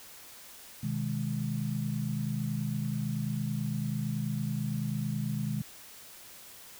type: chord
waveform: sine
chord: G# minor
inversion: first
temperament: equal with one note detuned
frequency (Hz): 126.5 / 155.56 / 207.7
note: B2 / D#3 / G#3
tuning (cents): +42 / 0 / 0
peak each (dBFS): -34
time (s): 0.83-5.62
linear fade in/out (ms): 5
effects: white hiss -50 dBFS RMS until 6.79 s